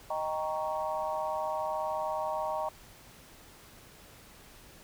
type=chord; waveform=sine; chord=Eb dominant seventh; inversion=none; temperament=equal; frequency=622.3 / 784 / 932.3 / 1108.7 Hz; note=Eb5 / G5 / Bb5 / Db6; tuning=0 / 0 / 0 / 0 cents; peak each=-34 / -37 / -35 / -39 dBFS; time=0.1-2.69 s; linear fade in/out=5 ms; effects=pink hiss -54 dBFS RMS until 4.83 s